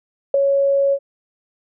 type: tone with ADSR envelope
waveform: sine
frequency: 555 Hz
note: C#5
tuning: 2 cents sharp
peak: -8 dBFS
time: 0.34-0.99 s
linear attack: 4 ms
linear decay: 6 ms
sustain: -5 dB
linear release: 61 ms
effects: none